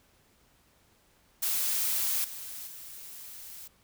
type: noise with level steps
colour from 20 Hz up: blue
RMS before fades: -29 / -41 / -45 dBFS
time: 1.42-3.68 s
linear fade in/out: 10 ms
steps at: 2.24 / 2.67 s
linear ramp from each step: 5 ms
effects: pink hiss -65 dBFS RMS until 3.83 s

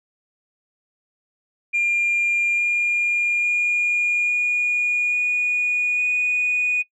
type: tone with pitch steps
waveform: sine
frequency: 2400 / 2414 / 2428 / 2442 / 2456 / 2470 Hz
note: D7 / D7 / D#7 / D#7 / D#7 / D#7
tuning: +37 / +47 / -43 / -33 / -23 / -13 cents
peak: -16 dBFS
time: 1.73-6.83 s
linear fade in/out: 20 ms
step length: 850 ms
effects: noise-tail reverb RT60 0.1 s tail -22 dB re dry + tanh soft clip ceiling -14 dBFS

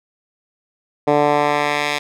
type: tone with band-pass filter sweep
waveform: 10% pulse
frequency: 146.83 Hz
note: D3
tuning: in tune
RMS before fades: -17 dBFS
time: 1.07-1.99 s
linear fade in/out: 10 ms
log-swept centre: 540 to 3000 Hz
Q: 0.91
effects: none

